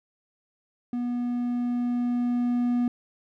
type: tone with level ramp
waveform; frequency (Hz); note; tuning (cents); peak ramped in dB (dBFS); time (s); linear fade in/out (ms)
triangle; 243; B3; -28; -24 to -19; 0.93-2.88; 2
effects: none